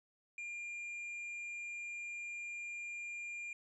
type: tone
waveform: triangle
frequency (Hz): 2400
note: D7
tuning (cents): +37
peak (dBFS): -40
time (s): 0.38-3.53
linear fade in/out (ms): 2
effects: resampled to 24000 Hz + 12-bit